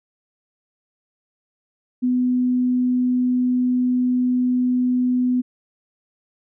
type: tone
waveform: sine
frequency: 250 Hz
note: B3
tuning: 21 cents sharp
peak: -16 dBFS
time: 2.02-5.42 s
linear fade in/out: 20 ms
effects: none